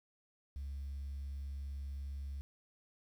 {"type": "tone", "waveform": "sine", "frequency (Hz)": 69.3, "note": "C#2", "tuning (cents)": 0, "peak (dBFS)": -38, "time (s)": [0.56, 2.41], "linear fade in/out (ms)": 0, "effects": ["tanh soft clip ceiling -37 dBFS", "11-bit"]}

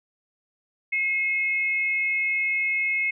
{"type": "tone pair together", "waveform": "sine", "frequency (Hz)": [2158, 2566], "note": ["C#7", "E7"], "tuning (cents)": [-47, -47], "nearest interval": "minor third", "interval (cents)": 300, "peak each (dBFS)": [-22, -31], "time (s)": [0.92, 3.11], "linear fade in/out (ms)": 10, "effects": []}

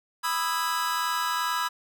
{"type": "chord", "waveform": "45% pulse", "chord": "E major seventh", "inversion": "second", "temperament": "just", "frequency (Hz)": [988.9, 1236.1, 1318.5, 1648.1], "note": ["B5", "D#6", "E6", "G#6"], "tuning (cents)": [2, -12, 0, -14], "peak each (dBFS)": [-29, -33, -31, -33], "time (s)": [0.23, 1.69], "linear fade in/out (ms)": 20, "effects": []}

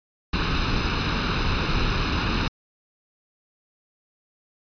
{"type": "noise with comb filter", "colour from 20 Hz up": "pink", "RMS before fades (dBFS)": -23, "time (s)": [0.33, 2.48], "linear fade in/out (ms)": 5, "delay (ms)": 0.76, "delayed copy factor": 0.6, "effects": ["resampled to 11025 Hz"]}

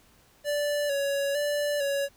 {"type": "tone with vibrato", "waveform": "square", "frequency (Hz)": 572, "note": "D5", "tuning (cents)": -46, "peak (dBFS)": -26, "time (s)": [0.44, 2.09], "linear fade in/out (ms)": 50, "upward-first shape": "square", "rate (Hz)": 1.1, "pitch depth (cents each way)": 37, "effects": ["pink hiss -60 dBFS RMS until 2.16 s"]}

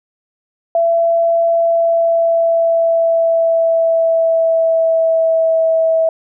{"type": "tone with pitch glide", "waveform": "sine", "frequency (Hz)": [671, 650], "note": ["E5", "E5"], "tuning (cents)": [31, -24], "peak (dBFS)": -10, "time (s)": [0.75, 6.09], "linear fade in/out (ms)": 2, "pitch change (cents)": -55, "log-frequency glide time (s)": [1.51, 5.63], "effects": []}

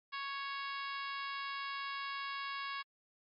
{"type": "harmonic tone", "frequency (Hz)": 554.4, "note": "C#5", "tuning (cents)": 0, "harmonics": [2, 3, 4, 5, 6, 7, 8, 9], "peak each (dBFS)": [-41, -45, -47, -49, -51, -52, -53, -54], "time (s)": [0.12, 2.83], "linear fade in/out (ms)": 20, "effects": ["MP3 32 kbps"]}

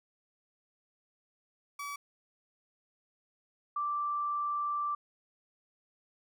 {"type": "tone pair in turn", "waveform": ["30% pulse", "sine"], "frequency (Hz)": [1144, 1172.8], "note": ["D6", "D6"], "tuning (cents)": [-46, -3], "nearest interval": "unison", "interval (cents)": 43, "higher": "second", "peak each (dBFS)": [-35, -30], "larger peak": "second", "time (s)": [[1.79, 1.96], [3.76, 4.95]], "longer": "second", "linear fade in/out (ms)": 5, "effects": []}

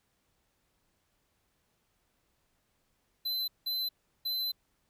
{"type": "tone bursts at uneven times", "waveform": "square", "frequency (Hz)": 4047, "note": "B7", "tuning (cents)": 42, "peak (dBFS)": -31, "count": 3, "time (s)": [[3.25, 3.48], [3.66, 3.89], [4.25, 4.52]], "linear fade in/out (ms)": 10, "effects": ["pink hiss -75 dBFS RMS until 4.89 s"]}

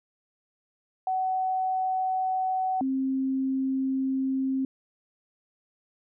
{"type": "tone pair in turn", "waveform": "sine", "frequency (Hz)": [751, 265.5], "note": ["F#5", "C4"], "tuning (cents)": [26, 25], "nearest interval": "octave + tritone", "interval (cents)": 1801, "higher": "first", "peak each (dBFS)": -24, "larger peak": "neither", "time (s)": [[1.07, 2.81], [2.81, 4.65]], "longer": "second", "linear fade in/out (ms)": 2, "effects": []}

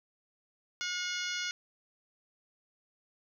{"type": "harmonic tone with a mistuned harmonic", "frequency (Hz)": 721, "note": "F#5", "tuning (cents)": -45, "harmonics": [2, 3, 4, 5, 6, 7, 8, 9], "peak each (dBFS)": [-38, -40, -41, -42, -43, -43, -44, -45], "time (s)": [0.81, 1.51], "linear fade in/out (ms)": 0, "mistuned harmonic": 5, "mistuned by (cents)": -74, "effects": ["11-bit"]}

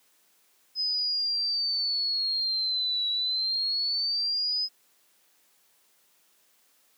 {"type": "exponential two-way sweep", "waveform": "sine", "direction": "down then up", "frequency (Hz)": [5070, 3900, 5070], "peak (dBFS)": -25, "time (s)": [0.75, 4.69], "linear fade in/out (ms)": 50, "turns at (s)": 3.09, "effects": ["white hiss -65 dBFS RMS until 6.97 s", "high-pass 200 Hz 12 dB/octave"]}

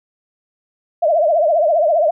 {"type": "tone with vibrato", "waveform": "sine", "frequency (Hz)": 640, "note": "D#5", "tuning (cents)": 49, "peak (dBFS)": -11, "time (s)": [1.02, 2.11], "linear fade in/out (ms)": 10, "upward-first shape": "triangle", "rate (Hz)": 15, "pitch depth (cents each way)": 180, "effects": []}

